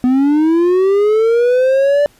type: linear sweep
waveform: triangle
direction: up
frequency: 246.9 to 587.3 Hz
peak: -7 dBFS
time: 0.04-2.06 s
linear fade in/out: 0 ms
effects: pink hiss -50 dBFS RMS until 2.19 s + resampled to 32000 Hz